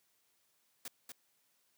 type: noise with echo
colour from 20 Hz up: white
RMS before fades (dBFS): -44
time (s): 0.85-0.88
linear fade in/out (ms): 2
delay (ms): 240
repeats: 1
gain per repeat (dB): -4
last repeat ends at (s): 1.12
effects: white hiss -75 dBFS RMS until 1.77 s + high-pass 100 Hz 12 dB/octave